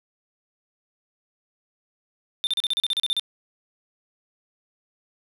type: tone bursts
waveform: triangle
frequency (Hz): 3585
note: A7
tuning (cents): +32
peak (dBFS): -19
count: 12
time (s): 2.44-3.196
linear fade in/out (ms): 0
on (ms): 30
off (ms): 36
effects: none